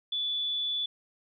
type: tone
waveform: sine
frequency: 3459 Hz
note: A7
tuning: 30 cents flat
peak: -28 dBFS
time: 0.12-0.86 s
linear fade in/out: 5 ms
effects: none